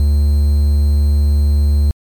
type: tone with quantisation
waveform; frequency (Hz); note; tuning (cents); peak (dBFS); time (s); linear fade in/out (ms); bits
triangle; 72.8; D2; -15; -7; 0-1.91; 0; 6
effects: MP3 96 kbps